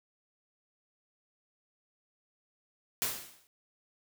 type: noise with exponential decay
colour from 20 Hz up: white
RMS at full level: -29 dBFS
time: 3.02-3.47 s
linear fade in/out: 0 ms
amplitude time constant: 96 ms
effects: none